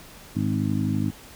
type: harmonic tone with a mistuned harmonic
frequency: 51.91 Hz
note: G#1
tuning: in tune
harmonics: 2 / 3 / 4 / 5 / 6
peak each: -27 / -29 / -27 / -28 / -31 dBFS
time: 0.35-1.11 s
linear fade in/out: 20 ms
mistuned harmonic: 6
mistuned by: -16 cents
effects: pink hiss -46 dBFS RMS until 1.35 s